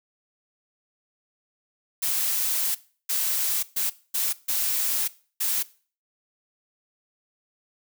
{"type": "noise bursts at uneven times", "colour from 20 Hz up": "blue", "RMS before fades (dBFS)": -25, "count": 6, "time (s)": [[2.02, 2.75], [3.09, 3.63], [3.76, 3.9], [4.14, 4.33], [4.48, 5.08], [5.4, 5.63]], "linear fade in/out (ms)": 10, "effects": ["noise-tail reverb RT60 0.4 s tail -19 dB re dry"]}